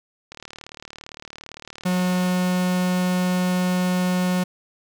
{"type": "click train", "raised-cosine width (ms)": 0.2, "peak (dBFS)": -20, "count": 75, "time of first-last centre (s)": [0.32, 2.288], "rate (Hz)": 37.6}
{"type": "tone", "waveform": "45% pulse", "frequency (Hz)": 181.6, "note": "F#3", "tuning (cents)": -32, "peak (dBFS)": -19, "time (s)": [1.85, 4.44], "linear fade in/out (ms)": 10}
{"effects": []}